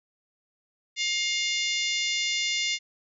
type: harmonic tone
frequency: 708 Hz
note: F5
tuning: 23 cents sharp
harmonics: 3 / 4 / 5 / 6 / 7 / 8 / 9 / 10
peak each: -29 / -32 / -31 / -37 / -35 / -38 / -38 / -39 dBFS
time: 0.96-2.79 s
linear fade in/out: 50 ms
effects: none